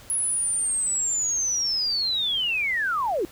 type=linear sweep; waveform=sine; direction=down; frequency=10548 to 311.1 Hz; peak=-22 dBFS; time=0.1-3.25 s; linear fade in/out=0 ms; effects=pink hiss -48 dBFS RMS until 3.31 s